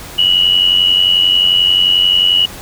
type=tone with amplitude modulation; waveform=sine; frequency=2924 Hz; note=F#7; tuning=21 cents flat; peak=-5 dBFS; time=0.18-2.46 s; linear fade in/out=10 ms; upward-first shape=sine; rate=91.3 Hz; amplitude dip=65%; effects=pink hiss -31 dBFS RMS until 2.61 s